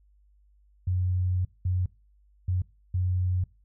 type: tone bursts at uneven times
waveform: sine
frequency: 91.2 Hz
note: F#2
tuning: 24 cents flat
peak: -23 dBFS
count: 4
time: 0.87-1.45 / 1.65-1.86 / 2.48-2.62 / 2.94-3.44 s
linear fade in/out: 5 ms
effects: noise-tail reverb RT60 0.3 s tail -21 dB re dry + added 50 Hz sine -58 dBFS peak until 3.64 s